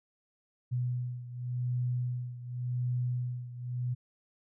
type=beating tone pair; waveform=sine; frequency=123.47 / 124.36 Hz; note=B2 / B2; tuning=0 / +12 cents; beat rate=0.89 Hz; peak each=-32 / -36 dBFS; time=0.71-3.95 s; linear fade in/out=20 ms; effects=none